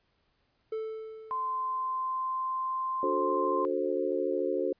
triangle tone with exponential decay, 440 Hz, A4, in tune, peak -28 dBFS, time 0.72-2.2 s, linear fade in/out 5 ms, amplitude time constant 320 ms
sine tone with pitch glide, 1036 to 1046.2 Hz, C6 to C6, -17 to -1 cents, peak -29 dBFS, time 1.31-3.65 s, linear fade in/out 0 ms, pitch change +16 cents, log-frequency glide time 1.5-3.19 s
sine chord, D dominant seventh, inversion none, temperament just, 293.7 / 367.1 / 440.5 / 528.6 Hz, D4 / F#4 / A4 / C5, 0 / -14 / +2 / +18 cents, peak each -35 / -31 / -33 / -32 dBFS, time 3.03-4.73 s, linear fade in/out 2 ms
effects pink hiss -73 dBFS RMS until 4.79 s + resampled to 11025 Hz

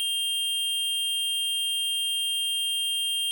square tone pair together, 2794 / 3190 Hz, F7 / G7, 0 / +30 cents, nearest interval major second, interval 230 cents, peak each -35 / -26 dBFS, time 0-3.31 s, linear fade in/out 0 ms, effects none

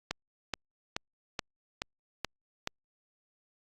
click train, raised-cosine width 0.2 ms, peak -14 dBFS, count 7, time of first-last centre 0.11-2.674 s, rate 2.34 Hz, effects Opus 48 kbps

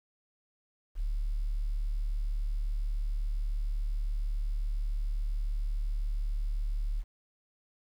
sine tone, 36.41 Hz, D1, 14 cents flat, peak -27 dBFS, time 0.95-7.04 s, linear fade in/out 50 ms, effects tanh soft clip ceiling -25 dBFS + 10-bit

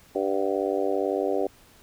harmonic tone with a mistuned harmonic, 98 Hz, G2, in tune, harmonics 3 / 4 / 5 / 6 / 7 / 8, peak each -31 / -27 / -29 / -30 / -34 / -35 dBFS, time 0.15-1.47 s, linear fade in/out 5 ms, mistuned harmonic 8, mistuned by -58 cents, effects pink hiss -55 dBFS RMS until 1.82 s

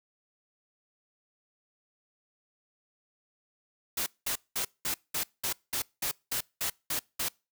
white noise bursts, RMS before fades -31 dBFS, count 12, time 3.97-7.286 s, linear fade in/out 5 ms, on 93 ms, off 200 ms, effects noise-tail reverb RT60 0.3 s tail -26 dB re dry

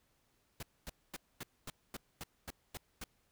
pink noise bursts, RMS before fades -44 dBFS, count 10, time 0.6-3.04 s, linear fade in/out 2 ms, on 28 ms, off 240 ms, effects pink hiss -75 dBFS RMS until 3.31 s

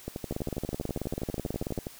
two click trains, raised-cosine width 2 ms, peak -18 / -20 dBFS, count 28 / 23, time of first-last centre 0.31-1.777 / 0.08-1.869 s, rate 18.4 / 12.3 Hz, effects white hiss -50 dBFS RMS until 1.99 s

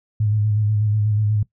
sine tone with vibrato, 105.9 Hz, G#2, 34 cents sharp, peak -16 dBFS, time 0.2-1.43 s, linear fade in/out 5 ms, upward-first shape square, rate 8.2 Hz, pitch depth 30 cents each way, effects noise-tail reverb RT60 0.1 s tail -18 dB re dry

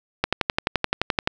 click train, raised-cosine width 0.3 ms, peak -3 dBFS, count 13, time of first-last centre 0.24-1.274 s, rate 11.6 Hz, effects none

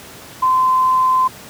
sine tone, 1031 Hz, C6, 26 cents flat, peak -11 dBFS, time 0.42-1.28 s, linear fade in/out 10 ms, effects pink hiss -37 dBFS RMS until 1.49 s + high-pass 100 Hz 12 dB/octave

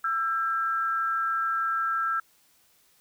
sine tone pair together, 1334.3 / 1608 Hz, E6 / G6, +21 / +44 cents, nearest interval minor third, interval 323 cents, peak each -25 / -31 dBFS, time 0.04-2.2 s, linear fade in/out 5 ms, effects white hiss -63 dBFS RMS until 3 s

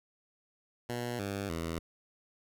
10% pulse tone with pitch steps, 120.8 / 99.84 / 82.51 Hz, B2 / G2 / E2, -38 / +32 / +2 cents, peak -26 dBFS, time 0.89-1.79 s, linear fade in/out 5 ms, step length 300 ms, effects none

